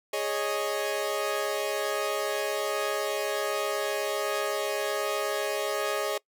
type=chord; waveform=sawtooth; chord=Ab suspended fourth; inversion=none; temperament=equal; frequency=415.3 / 554.4 / 622.3 Hz; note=Ab4 / Db5 / Eb5; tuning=0 / 0 / 0 cents; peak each=-28 dBFS; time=0.13-6.18 s; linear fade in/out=5 ms; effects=noise-tail reverb RT60 0.1 s tail -23 dB re dry